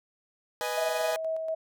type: chord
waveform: sawtooth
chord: G# minor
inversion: first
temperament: equal with one note detuned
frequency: 493.9 / 620.5 / 830.6 Hz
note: B4 / D#5 / G#5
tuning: 0 / -5 / 0 cents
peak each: -30 dBFS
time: 0.61-1.16 s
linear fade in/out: 0 ms
type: tone with tremolo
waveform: sine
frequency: 643 Hz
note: E5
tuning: 43 cents flat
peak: -27 dBFS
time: 0.77-1.55 s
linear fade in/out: 10 ms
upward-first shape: square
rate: 4.2 Hz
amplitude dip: 35%
effects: none